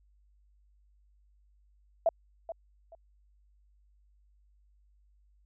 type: tone with echo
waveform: sine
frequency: 663 Hz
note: E5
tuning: 10 cents sharp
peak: -21 dBFS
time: 2.06-2.09 s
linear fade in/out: 2 ms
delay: 430 ms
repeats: 2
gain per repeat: -13 dB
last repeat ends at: 2.95 s
effects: added 50 Hz sine -62 dBFS peak until 5.45 s